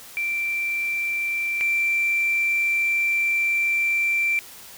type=tone pair in turn; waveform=sine; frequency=2349 / 2349 Hz; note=D7 / D7; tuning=0 / 0 cents; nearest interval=unison; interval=0 cents; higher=neither; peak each=-22 / -18 dBFS; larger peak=second; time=0.17-1.61 / 1.61-4.39 s; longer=second; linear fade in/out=0 ms; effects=tanh soft clip ceiling -14 dBFS + white hiss -43 dBFS RMS until 4.77 s